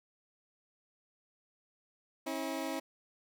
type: tone pair together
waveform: 20% pulse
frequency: 270.9 / 322.6 Hz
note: C#4 / E4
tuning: -40 / -37 cents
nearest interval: minor third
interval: 303 cents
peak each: -33 / -33 dBFS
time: 2.26-2.8 s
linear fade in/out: 10 ms
effects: none